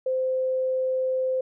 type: tone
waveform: sine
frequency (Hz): 518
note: C5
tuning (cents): -17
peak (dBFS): -22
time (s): 0.06-1.41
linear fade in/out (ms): 5
effects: none